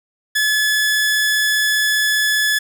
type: tone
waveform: sawtooth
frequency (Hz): 1715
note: A6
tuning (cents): -45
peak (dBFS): -11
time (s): 0.35-2.59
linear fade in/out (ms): 10
effects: none